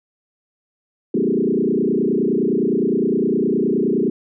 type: tone with frequency modulation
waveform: sine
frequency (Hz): 310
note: D#4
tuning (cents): -6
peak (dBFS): -15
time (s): 1.14-4.1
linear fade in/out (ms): 5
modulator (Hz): 29.7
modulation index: 3.8
effects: none